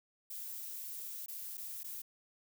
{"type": "noise with dropouts", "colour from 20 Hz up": "violet", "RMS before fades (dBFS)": -44, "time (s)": [0.3, 2.02], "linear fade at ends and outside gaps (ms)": 5, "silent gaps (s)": [[1.261, 1.282], [1.572, 1.577], [1.833, 1.843]], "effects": []}